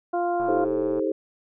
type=harmonic tone; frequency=349.2 Hz; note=F4; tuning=in tune; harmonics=1 / 2 / 3 / 4; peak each=-26 / -24 / -35 / -37 dBFS; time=0.13-0.65 s; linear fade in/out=10 ms
type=click train; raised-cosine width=1 ms; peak=-25 dBFS; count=67; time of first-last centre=0.4-0.995 s; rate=111 Hz
type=chord; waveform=sine; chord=A half-diminished seventh; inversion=second; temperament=just; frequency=316.8 / 396 / 440 / 528 Hz; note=Eb4 / G4 / A4 / C5; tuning=+31 / +18 / 0 / +16 cents; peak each=-27 / -27 / -29 / -28 dBFS; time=0.48-1.12 s; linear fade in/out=5 ms
effects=none